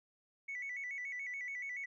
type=tone with vibrato; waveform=sine; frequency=2093 Hz; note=C7; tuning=in tune; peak=-38 dBFS; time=0.48-1.86 s; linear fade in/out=10 ms; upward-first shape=square; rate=7 Hz; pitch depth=97 cents each way; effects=tanh soft clip ceiling -36 dBFS